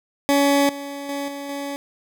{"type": "tone with level steps", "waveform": "20% pulse", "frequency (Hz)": 281.8, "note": "C#4", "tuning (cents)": 29, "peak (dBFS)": [-10, -25, -20, -25, -22], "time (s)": [0.29, 1.76], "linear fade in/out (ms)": 0, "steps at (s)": [0.69, 1.09, 1.28, 1.49], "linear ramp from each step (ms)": 2, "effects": []}